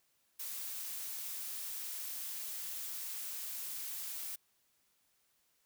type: noise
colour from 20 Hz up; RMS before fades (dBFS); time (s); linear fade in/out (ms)
blue; -42; 0.39-4.36; 10
effects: white hiss -75 dBFS RMS until 5.65 s